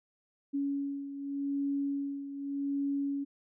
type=beating tone pair; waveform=sine; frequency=280 / 280.85 Hz; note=C#4 / C#4; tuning=+18 / +23 cents; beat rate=0.85 Hz; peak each=-32 / -38 dBFS; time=0.53-3.25 s; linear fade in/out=20 ms; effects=none